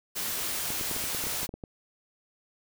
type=noise; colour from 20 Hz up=white; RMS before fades=-32 dBFS; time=0.15-1.47 s; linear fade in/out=20 ms
type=clicks; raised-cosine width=2 ms; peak=-25 dBFS; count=12; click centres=0.704 / 0.812 / 0.913 / 0.964 / 1.04 / 1.148 / 1.239 / 1.269 / 1.431 / 1.492 / 1.54 / 1.638 s
effects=none